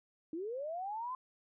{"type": "linear sweep", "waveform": "sine", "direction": "up", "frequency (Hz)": [304.6, 1046.5], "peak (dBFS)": -37, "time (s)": [0.33, 1.15], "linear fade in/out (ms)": 2, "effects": []}